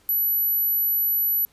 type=tone; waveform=sine; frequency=11850 Hz; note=F#9; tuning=1 cent sharp; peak=-19 dBFS; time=0.09-1.45 s; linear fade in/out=0 ms; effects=pink hiss -59 dBFS RMS until 1.52 s + resampled to 32000 Hz